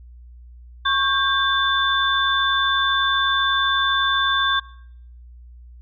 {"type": "tone cluster", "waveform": "sine", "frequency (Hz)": [1100, 1592, 3531], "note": ["C#6", "G6", "A7"], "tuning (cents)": [-14, 26, 5], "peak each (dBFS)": -21, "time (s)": [0.85, 4.6], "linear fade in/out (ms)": 10, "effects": ["noise-tail reverb RT60 0.7 s tail -23 dB re dry", "added 60 Hz sine -40 dBFS peak until 5.81 s"]}